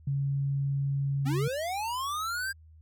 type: tone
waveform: sine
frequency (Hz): 139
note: C#3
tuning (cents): +5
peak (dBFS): -26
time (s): 0.07-1.48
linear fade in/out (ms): 5
type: linear sweep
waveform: square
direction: up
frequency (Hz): 240 to 1617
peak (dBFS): -31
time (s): 1.25-2.53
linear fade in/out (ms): 20
effects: added 79 Hz sine -51 dBFS peak until 2.81 s